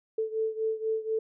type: beating tone pair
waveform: sine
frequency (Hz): 440 / 444.1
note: A4 / A4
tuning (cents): 0 / +16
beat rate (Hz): 4.1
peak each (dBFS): -29 / -32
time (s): 0.18-1.19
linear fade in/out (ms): 5
effects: none